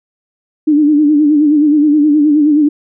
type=tone with vibrato; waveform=sine; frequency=298.3 Hz; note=D4; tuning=27 cents sharp; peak=-6 dBFS; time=0.67-2.69 s; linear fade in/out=10 ms; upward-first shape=sine; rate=9.5 Hz; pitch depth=67 cents each way; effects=none